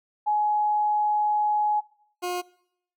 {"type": "tone pair in turn", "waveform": ["sine", "20% pulse"], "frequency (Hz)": [841, 357.5], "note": ["G#5", "F4"], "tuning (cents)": [22, 41], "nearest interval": "octave + minor third", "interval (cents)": 1481, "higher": "first", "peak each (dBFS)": [-20, -22], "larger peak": "first", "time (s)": [[0.26, 1.81], [2.22, 2.42]], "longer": "first", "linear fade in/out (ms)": 20, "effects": ["noise-tail reverb RT60 0.7 s tail -22 dB re dry"]}